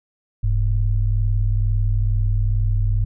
sine tone pair together, 40.92 / 103.1 Hz, E1 / G#2, -12 / -12 cents, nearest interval octave + major third, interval 1600 cents, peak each -18 / -19 dBFS, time 0.43-3.05 s, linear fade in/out 10 ms, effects none

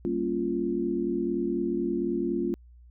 sine chord, G half-diminished seventh, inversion none, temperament equal with one note detuned, 196 / 233.1 / 277.2 / 346.8 Hz, G3 / Bb3 / Db4 / F4, 0 / 0 / 0 / -12 cents, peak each -34 / -32 / -32 / -28 dBFS, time 0.05-2.54 s, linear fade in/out 0 ms, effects added 60 Hz sine -49 dBFS peak until 2.9 s

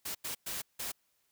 white noise bursts at uneven times, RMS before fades -38 dBFS, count 4, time 0.05-0.15 / 0.24-0.35 / 0.46-0.62 / 0.79-0.92 s, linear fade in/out 10 ms, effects white hiss -75 dBFS RMS until 1.31 s

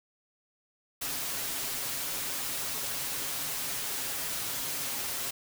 white noise with comb filter, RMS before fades -34 dBFS, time 1.01-5.31 s, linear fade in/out 10 ms, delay 7.3 ms, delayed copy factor +0.6, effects none

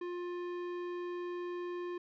sine tone with tanh clipping, 353 Hz, F4, 19 cents sharp, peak -39 dBFS, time 0.01-1.98 s, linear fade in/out 5 ms, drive 15 dB, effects none

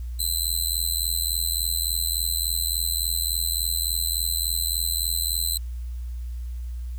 15% pulse tone with amplitude modulation, 4045 Hz, B7, 41 cents sharp, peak -13 dBFS, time 0.19-5.58 s, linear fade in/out 10 ms, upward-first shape sine, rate 83.5 Hz, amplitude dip 100%, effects added 60 Hz sine -29 dBFS peak until 6.98 s + white hiss -58 dBFS RMS until 6.98 s

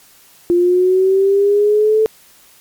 sine linear sweep, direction up, 346.1 to 440 Hz, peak -9 dBFS, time 0.5-2.06 s, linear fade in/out 0 ms, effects white hiss -47 dBFS RMS until 2.6 s + MP3 96 kbps

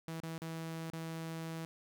sawtooth tone with dropouts, 163 Hz, E3, 19 cents flat, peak -36 dBFS, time 0.08-1.65 s, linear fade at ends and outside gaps 0 ms, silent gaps 0.202-0.233 / 0.38-0.419 / 0.901-0.933 s, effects none

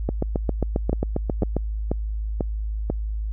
two click trains, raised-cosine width 2 ms, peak -9 / -9 dBFS, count 12 / 5, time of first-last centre 0.09-1.567 / 0.93-2.9 s, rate 7.45 / 2.03 Hz, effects added 53 Hz sine -24 dBFS peak until 3.32 s

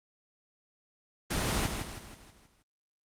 pink noise with echo, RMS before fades -30 dBFS, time 1.3-1.67 s, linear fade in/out 10 ms, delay 160 ms, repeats 6, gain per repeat -6 dB, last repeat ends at 2.63 s, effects low-pass 11000 Hz 12 dB/octave + Opus 24 kbps

